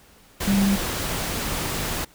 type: tone in noise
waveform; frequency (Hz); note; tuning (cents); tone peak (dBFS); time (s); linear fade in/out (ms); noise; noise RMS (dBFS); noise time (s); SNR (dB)
sine; 197.8; G3; +16; -17; 0.47-0.76; 10; pink; -27; 0.4-2.05; +7
effects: pink hiss -53 dBFS RMS until 2.14 s